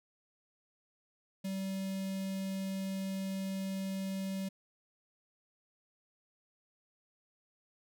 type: tone with notch filter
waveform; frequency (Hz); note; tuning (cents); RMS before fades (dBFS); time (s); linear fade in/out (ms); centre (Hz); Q
square; 192.4; G3; -32; -37; 1.44-4.49; 10; 1200; 0.75
effects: none